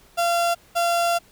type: tone pair in turn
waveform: 35% pulse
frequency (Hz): 687 / 687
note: F5 / F5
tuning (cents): -29 / -29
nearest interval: unison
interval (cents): 0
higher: neither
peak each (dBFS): -17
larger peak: neither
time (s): 0.17-0.55 / 0.75-1.19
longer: second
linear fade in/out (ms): 20
effects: pink hiss -54 dBFS RMS until 1.31 s